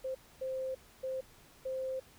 sine tone bursts at uneven times, 523.3 Hz, C5, in tune, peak -34 dBFS, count 4, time 0.04-0.15 / 0.41-0.75 / 1.03-1.21 / 1.65-2 s, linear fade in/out 10 ms, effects pink hiss -60 dBFS RMS until 2.18 s

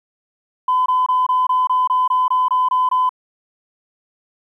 sine tone bursts, 1012 Hz, B5, 42 cents sharp, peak -12 dBFS, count 12, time 0.68-3.093 s, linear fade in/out 5 ms, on 180 ms, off 23 ms, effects tanh soft clip ceiling -9 dBFS + 9-bit

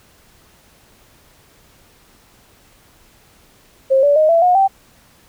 sine tone with pitch steps, 534 / 575.6 / 620.5 / 668.9 / 721.1 / 777.3 Hz, C5 / D5 / D#5 / E5 / F#5 / G5, +35 / -35 / -5 / +25 / -45 / -15 cents, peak -9 dBFS, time 3.9-4.68 s, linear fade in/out 20 ms, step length 130 ms, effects pink hiss -51 dBFS RMS until 5.28 s

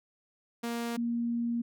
sawtooth / sine tone pair in turn, 234.6 / 235.4 Hz, A#3 / A#3, +11 / +17 cents, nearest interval unison, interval 6 cents, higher second, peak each -28 dBFS, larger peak neither, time 0.63-0.97 / 0.97-1.62 s, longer second, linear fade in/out 10 ms, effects none

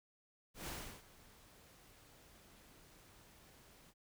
pink noise with ADSR envelope, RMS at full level -44 dBFS, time 0.54-3.94 s, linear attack 130 ms, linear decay 350 ms, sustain -19 dB, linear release 49 ms, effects none

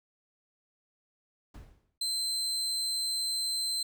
brown noise with exponential decay, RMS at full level -43 dBFS, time 1.54-1.98 s, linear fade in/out 5 ms, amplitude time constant 95 ms
35% pulse tone, 4094 Hz, C8, 38 cents flat, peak -28 dBFS, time 2.01-3.83 s, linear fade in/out 5 ms
effects none

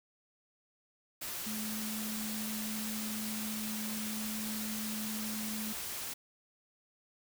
sine tone in noise, 216 Hz, A3, 32 cents flat, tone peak -38 dBFS, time 1.46-5.73 s, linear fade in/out 10 ms, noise white, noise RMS -40 dBFS, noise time 1.21-6.14 s, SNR -1 dB, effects none

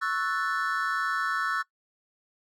triangle chord, F# minor seventh, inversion second, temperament equal, 1108.7 / 1318.5 / 1480 / 1760 Hz, C#6 / E6 / F#6 / A6, 0 / 0 / 0 / 0 cents, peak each -31 / -28 / -29 / -31 dBFS, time 0.01-1.63 s, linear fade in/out 20 ms, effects noise-tail reverb RT60 0.1 s tail -20 dB re dry

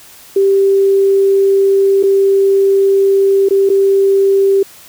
sine tone with dropouts, 392 Hz, G4, in tune, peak -7 dBFS, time 0.36-4.63 s, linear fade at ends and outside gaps 5 ms, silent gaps 2.029-2.035 / 3.488-3.507 / 3.692-3.699 s, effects white hiss -39 dBFS RMS until 4.88 s

